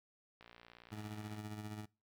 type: click train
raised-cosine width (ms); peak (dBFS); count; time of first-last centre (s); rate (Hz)
0.3; -40; 57; 0.41-1.366; 58.6
type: tone with tremolo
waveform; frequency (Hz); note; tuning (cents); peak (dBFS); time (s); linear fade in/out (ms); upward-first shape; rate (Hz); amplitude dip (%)
20% pulse; 106; G#2; +36; -37; 0.91-1.86; 20; sine; 15; 50
effects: noise-tail reverb RT60 0.3 s tail -24 dB re dry